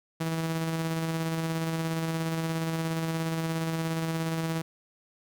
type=tone with tremolo; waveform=sawtooth; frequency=162.8 Hz; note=E3; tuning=21 cents flat; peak=-23 dBFS; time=0.2-4.62 s; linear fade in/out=10 ms; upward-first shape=square; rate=17 Hz; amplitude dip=25%; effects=none